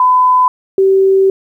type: tone pair in turn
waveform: sine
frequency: 1007 / 385.6 Hz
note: B5 / G4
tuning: +33 / -28 cents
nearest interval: octave + perfect fourth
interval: 1661 cents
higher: first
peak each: -6 dBFS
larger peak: neither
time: 0-0.48 / 0.78-1.3 s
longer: second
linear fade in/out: 2 ms
effects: 8-bit